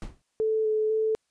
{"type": "noise with exponential decay", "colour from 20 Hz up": "brown", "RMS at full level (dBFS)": -30, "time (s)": [0.02, 0.22], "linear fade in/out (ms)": 1, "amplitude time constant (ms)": 42}
{"type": "tone with vibrato", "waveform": "sine", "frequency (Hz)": 435.2, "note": "A4", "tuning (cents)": -19, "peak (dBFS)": -22, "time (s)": [0.4, 1.15], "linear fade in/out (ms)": 0, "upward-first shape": "square", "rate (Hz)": 2, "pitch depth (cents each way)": 12}
{"effects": ["white hiss -75 dBFS RMS until 1.3 s", "resampled to 22050 Hz"]}